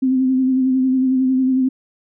sine tone with vibrato, 260 Hz, C4, 11 cents flat, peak -13 dBFS, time 0.02-1.69 s, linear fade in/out 10 ms, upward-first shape sine, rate 11 Hz, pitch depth 30 cents each way, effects none

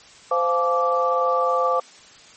sine tone cluster, 517 / 699 / 861 / 1166 Hz, C5 / F5 / A5 / D6, -21 / +1 / -38 / -13 cents, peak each -21 / -25 / -28 / -21 dBFS, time 0.31-1.8 s, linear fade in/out 5 ms, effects white hiss -47 dBFS RMS until 2.36 s + MP3 32 kbps

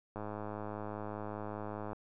click train, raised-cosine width 1 ms, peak -27 dBFS, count 187, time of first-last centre 0.16-1.931 s, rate 105 Hz, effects none

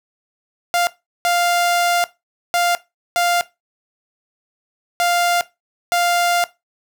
sawtooth tone bursts at uneven times, 698.5 Hz, F5, in tune, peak -11 dBFS, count 6, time 0.74-0.87 / 1.25-2.04 / 2.54-2.75 / 3.16-3.41 / 5-5.41 / 5.92-6.44 s, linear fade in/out 0 ms, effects noise-tail reverb RT60 0.2 s tail -17 dB re dry

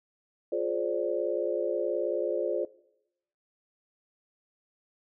sine chord, D half-diminished seventh, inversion first, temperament just, 352.4 / 422.9 / 528.6 / 587.3 Hz, F4 / Ab4 / C5 / D5, +16 / +31 / +18 / 0 cents, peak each -32 dBFS, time 0.52-2.65 s, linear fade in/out 5 ms, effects noise-tail reverb RT60 0.8 s tail -20 dB re dry

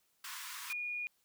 pink high-pass noise, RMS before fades -45 dBFS, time 0.24-0.73 s, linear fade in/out 5 ms, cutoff 960 Hz, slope 96 dB/octave
sine tone, 2441 Hz, D#7, 34 cents flat, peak -36 dBFS, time 0.7-1.07 s, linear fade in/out 0 ms
effects white hiss -75 dBFS RMS until 1.24 s

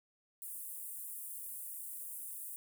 pink high-pass noise, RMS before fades -45 dBFS, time 0.42-2.56 s, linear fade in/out 0 ms, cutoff 8800 Hz, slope 48 dB/octave, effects none

